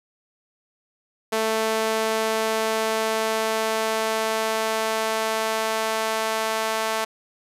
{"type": "tone with high-pass filter sweep", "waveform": "sawtooth", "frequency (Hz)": 220.9, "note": "A3", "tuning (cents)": 7, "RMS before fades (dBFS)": -24, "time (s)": [1.32, 7.05], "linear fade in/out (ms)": 10, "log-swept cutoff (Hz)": [480, 730], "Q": 1.2, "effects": ["resampled to 32000 Hz"]}